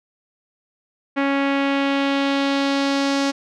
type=tone with low-pass filter sweep; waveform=sawtooth; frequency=277.2 Hz; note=C#4; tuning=in tune; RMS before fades=-20 dBFS; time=1.16-3.32 s; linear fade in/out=20 ms; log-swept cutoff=2200 to 5600 Hz; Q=1.7; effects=none